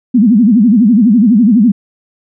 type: tone with vibrato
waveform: sine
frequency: 223.5 Hz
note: A3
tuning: 27 cents sharp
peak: -4 dBFS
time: 0.14-1.72 s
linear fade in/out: 10 ms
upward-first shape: sine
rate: 12 Hz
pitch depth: 230 cents each way
effects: none